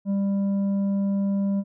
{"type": "tone with tanh clipping", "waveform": "sine", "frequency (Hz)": 198, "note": "G3", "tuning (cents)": 18, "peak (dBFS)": -22, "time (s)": [0.05, 1.64], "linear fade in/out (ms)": 50, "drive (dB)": 6, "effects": []}